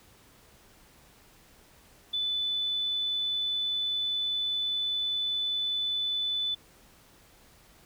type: tone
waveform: sine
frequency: 3495 Hz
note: A7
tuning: 12 cents flat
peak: -27 dBFS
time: 2.13-6.55 s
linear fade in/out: 10 ms
effects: pink hiss -58 dBFS RMS until 7.85 s